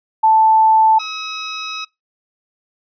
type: tone pair in turn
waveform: sine / 5% pulse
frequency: 880 / 1279.4 Hz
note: A5 / D#6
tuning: 0 / +48 cents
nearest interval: tritone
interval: 648 cents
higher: second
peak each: -8 dBFS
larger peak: neither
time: 0.23-0.99 / 0.99-1.85 s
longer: second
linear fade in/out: 10 ms
effects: noise-tail reverb RT60 0.2 s tail -24 dB re dry + resampled to 11025 Hz